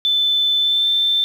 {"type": "tone with pitch glide", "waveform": "sine", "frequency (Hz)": [3520, 3553], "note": ["A7", "A7"], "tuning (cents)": [0, 16], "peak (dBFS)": -14, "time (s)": [0.05, 1.24], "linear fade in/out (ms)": 0, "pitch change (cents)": 16, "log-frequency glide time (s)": [0.6, 0.87], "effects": ["7-bit"]}